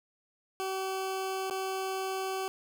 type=tone with dropouts; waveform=20% pulse; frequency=381.3 Hz; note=G4; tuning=48 cents flat; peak=-27 dBFS; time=0.6-2.48 s; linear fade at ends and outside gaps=0 ms; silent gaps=1.499-1.509 s; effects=none